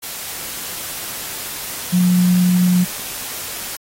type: tone in noise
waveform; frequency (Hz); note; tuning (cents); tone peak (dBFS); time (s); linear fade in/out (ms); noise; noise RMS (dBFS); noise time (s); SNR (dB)
sine; 180; F#3; -47; -11; 1.92-2.85; 20; white; -28; 0.02-3.77; +14
effects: AAC 48 kbps